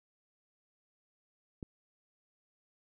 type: click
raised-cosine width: 3 ms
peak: -28 dBFS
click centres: 1.628 s
effects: none